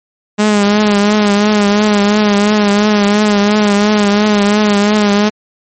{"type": "tone with vibrato", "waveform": "sawtooth", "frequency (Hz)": 207.2, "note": "G#3", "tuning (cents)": -4, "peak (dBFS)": -4, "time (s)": [0.38, 5.3], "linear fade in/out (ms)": 20, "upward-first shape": "triangle", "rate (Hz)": 2.9, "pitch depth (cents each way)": 54, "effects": ["MP3 32 kbps"]}